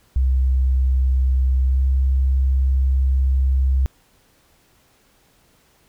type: tone with pitch glide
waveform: sine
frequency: 64.9 to 66.07 Hz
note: C2 to C2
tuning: -13 to +17 cents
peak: -14 dBFS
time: 0.16-3.86 s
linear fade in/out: 0 ms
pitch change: +30 cents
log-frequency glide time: 1.65-1.82 s
effects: pink hiss -58 dBFS RMS until 5.88 s